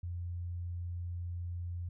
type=tone; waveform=sine; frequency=87.31 Hz; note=F2; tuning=in tune; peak=-36 dBFS; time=0.03-1.89 s; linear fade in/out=5 ms; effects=none